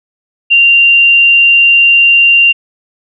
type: tone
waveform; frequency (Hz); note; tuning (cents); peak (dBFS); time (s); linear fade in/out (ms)
sine; 2775; F7; -12; -3; 0.5-2.53; 20
effects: none